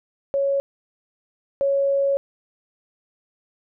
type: tone pair in turn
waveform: sine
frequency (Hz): 554.4 / 554.4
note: C#5 / C#5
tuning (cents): 0 / 0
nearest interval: unison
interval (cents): 0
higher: neither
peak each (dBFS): -18 / -17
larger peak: second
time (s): 0.34-0.6 / 1.61-2.17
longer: second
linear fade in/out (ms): 0
effects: none